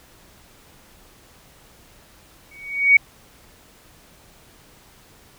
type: tone with exponential growth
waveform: sine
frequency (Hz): 2244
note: C#7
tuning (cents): +21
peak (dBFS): -6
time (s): 2.51-2.97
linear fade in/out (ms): 5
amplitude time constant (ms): 100
effects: pink hiss -51 dBFS RMS until 5.38 s